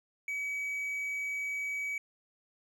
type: tone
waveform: triangle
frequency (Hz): 2275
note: C#7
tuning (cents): +44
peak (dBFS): -31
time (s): 0.28-1.98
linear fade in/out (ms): 2
effects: none